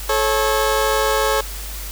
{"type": "tone pair together", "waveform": "20% pulse", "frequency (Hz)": [433.2, 546.3], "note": ["A4", "C#5"], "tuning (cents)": [-27, -25], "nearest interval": "major third", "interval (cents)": 402, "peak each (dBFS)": -14, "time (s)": [0.09, 1.41], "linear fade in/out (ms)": 5, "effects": ["added 50 Hz sine -29 dBFS peak until 1.91 s", "white hiss -33 dBFS RMS until 1.91 s"]}